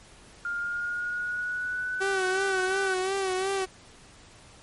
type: tone with pitch glide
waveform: sine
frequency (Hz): 1408 to 1500.4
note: F6 to F#6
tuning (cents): +14 to +24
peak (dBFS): -28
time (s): 0.45-2.94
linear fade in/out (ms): 2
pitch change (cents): +110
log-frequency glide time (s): 0.58-2.02
type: tone with vibrato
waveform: sawtooth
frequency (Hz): 381.2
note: G4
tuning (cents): -48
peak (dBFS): -22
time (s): 2-3.66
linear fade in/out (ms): 20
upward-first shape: sine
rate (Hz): 2.8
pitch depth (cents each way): 55
effects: pink hiss -52 dBFS RMS until 4.62 s + MP3 48 kbps